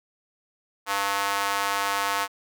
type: tone with high-pass filter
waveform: square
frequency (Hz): 99.5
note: G2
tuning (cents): +26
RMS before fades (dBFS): -26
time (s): 0.86-2.28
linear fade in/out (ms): 50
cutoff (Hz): 1000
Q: 1.7
effects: none